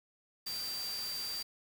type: tone in noise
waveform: sine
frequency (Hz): 4700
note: D8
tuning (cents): +1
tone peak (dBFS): -37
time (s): 0.46-1.43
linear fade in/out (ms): 10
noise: white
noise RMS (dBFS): -44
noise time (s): 0.46-1.43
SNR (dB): +4
effects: none

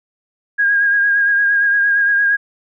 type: tone with vibrato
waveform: sine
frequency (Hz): 1630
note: G#6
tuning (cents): -33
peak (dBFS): -11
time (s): 0.58-2.37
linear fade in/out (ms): 20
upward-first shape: sine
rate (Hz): 8.7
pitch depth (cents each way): 29
effects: none

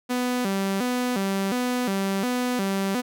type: tone with vibrato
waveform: sawtooth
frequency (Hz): 220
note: A3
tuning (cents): 0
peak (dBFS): -19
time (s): 0.09-3.02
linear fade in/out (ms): 20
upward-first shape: square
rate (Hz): 1.4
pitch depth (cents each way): 210
effects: none

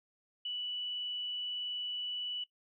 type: tone with frequency modulation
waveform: sine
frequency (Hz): 2960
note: F#7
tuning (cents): 0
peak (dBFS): -35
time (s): 0.45-2.44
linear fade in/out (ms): 5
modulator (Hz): 21.5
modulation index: 0.41
effects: noise-tail reverb RT60 0.1 s tail -18 dB re dry

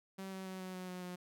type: tone with pitch steps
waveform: sawtooth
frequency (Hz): 191.9 / 189.81 / 187.73 / 185.68 / 183.66 / 181.65 / 179.67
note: G3 / F#3 / F#3 / F#3 / F#3 / F#3 / F3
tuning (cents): -37 / +44 / +25 / +6 / -13 / -32 / +49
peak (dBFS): -39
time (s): 0.18-1.16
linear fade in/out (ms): 10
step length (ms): 140
effects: none

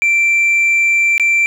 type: tone with dropouts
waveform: sine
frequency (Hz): 2349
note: D7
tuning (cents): 0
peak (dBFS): -7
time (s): 0.02-1.46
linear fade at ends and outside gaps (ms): 0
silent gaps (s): 1.18-1.198
effects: tanh soft clip ceiling -9 dBFS + 8-bit

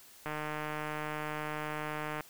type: click train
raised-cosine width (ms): 0.5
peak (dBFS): -22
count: 297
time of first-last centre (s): 0.26-2.207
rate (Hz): 152
effects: white hiss -56 dBFS RMS until 2.29 s

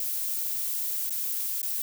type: noise with dropouts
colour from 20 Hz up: violet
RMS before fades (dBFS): -30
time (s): 0-1.82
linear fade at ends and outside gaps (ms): 2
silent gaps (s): 1.096-1.105 / 1.617-1.629
effects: none

